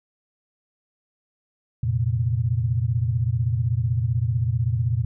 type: chord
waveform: sine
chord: F suspended fourth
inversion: none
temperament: equal with one note detuned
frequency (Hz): 87.31 / 116.54 / 132.33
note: F2 / Bb2 / C3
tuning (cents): 0 / 0 / +20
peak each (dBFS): -27 / -21 / -27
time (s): 1.83-5.05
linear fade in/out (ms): 5
effects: none